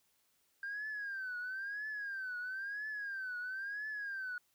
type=tone with vibrato; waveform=sine; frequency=1589 Hz; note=G6; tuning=23 cents sharp; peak=-37 dBFS; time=0.63-4.38 s; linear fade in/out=2 ms; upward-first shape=triangle; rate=1 Hz; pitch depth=160 cents each way; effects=tanh soft clip ceiling -35 dBFS + white hiss -75 dBFS RMS until 4.54 s